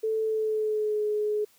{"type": "tone with pitch glide", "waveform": "sine", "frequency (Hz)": [440, 421.8], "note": ["A4", "G#4"], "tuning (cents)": [0, 27], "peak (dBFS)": -24, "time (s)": [0.03, 1.45], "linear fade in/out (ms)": 10, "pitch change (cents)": -73, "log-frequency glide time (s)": [0.23, 1.03], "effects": ["white hiss -61 dBFS RMS until 1.58 s", "high-pass 80 Hz 12 dB/octave"]}